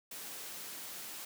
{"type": "high-pass noise", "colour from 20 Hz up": "white", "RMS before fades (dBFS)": -45, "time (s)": [0.11, 1.25], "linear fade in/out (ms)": 5, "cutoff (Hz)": 150, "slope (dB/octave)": 12, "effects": []}